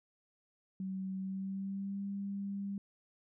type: tone with pitch glide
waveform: sine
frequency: 190 to 198.87 Hz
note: F#3 to G3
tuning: +46 to +25 cents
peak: -36 dBFS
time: 0.8-2.78 s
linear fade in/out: 2 ms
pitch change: +79 cents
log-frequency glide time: 1.18-2.03 s
effects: none